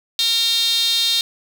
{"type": "tone with high-pass filter", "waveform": "sawtooth", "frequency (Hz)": 460.1, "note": "A#4", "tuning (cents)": -23, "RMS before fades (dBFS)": -18, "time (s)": [0.19, 1.21], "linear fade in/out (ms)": 0, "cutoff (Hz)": 3800, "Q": 8.4, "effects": []}